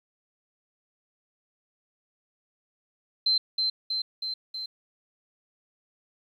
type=tone with echo; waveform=sine; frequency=4102 Hz; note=C8; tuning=35 cents flat; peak=-20 dBFS; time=3.26-3.38 s; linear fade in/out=5 ms; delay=320 ms; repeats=4; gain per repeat=-3 dB; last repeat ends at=4.66 s; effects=10-bit